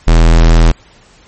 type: tone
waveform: square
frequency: 41.2 Hz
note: E1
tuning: in tune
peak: -4 dBFS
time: 0.07-0.72 s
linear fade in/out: 10 ms
effects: pink hiss -44 dBFS RMS until 1.27 s + MP3 32 kbps